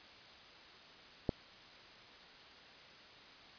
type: click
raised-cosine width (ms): 2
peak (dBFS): -18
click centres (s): 1.292
effects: white hiss -56 dBFS RMS until 3.58 s + resampled to 11025 Hz

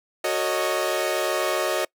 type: chord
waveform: sawtooth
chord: D# half-diminished seventh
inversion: first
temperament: equal with one note detuned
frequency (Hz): 370 / 450.8 / 554.4 / 622.3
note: F#4 / A4 / C#5 / D#5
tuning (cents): 0 / +42 / 0 / 0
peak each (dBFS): -24 / -27 / -24 / -22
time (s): 0.24-1.85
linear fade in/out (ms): 5
effects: noise-tail reverb RT60 0.1 s tail -25 dB re dry

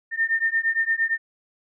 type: beating tone pair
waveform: sine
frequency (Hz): 1809 / 1817.7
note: A6 / A#6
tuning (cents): +48 / -44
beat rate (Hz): 8.7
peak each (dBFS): -23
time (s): 0.11-1.18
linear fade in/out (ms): 50
effects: none

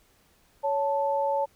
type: tone pair together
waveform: sine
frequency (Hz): 558.8 / 880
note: C#5 / A5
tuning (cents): +14 / 0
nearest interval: minor sixth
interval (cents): 786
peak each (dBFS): -26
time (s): 0.63-1.46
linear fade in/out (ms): 20
effects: pink hiss -63 dBFS RMS until 1.55 s

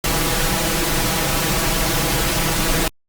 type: noise with comb filter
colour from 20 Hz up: pink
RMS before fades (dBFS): -19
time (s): 0.04-2.88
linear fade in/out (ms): 2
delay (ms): 6.1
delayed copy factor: +0.95
effects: Opus 48 kbps

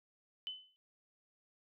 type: tone with exponential decay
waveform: sine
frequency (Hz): 3025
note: F#7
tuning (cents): +38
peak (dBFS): -36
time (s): 0.47-0.76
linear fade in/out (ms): 0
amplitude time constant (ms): 62
effects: none

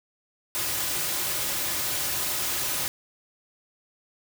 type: noise with comb filter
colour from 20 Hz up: white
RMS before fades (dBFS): -28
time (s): 0.55-2.88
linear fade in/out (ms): 0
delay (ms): 4.4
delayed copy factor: -0.5
effects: none

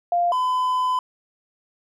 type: tone pair in turn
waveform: sine / triangle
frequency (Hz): 698 / 1010.7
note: F5 / B5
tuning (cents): -1 / +40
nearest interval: tritone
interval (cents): 641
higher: second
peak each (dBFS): -17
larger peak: neither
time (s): 0.12-0.32 / 0.32-0.99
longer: second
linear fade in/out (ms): 2
effects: none

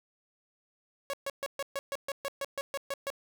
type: tone bursts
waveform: sawtooth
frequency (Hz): 554.4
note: C#5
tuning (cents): 0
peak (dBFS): -28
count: 13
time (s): 1.1-3.102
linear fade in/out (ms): 0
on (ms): 34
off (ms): 130
effects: none

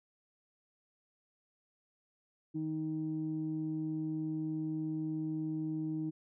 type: tone pair together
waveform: sine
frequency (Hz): 156.7 / 313.4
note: D#3 / D#4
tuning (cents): +13 / +13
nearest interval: octave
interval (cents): 1200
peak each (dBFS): -38 / -34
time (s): 2.54-6.11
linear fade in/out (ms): 20
effects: tanh soft clip ceiling -27 dBFS

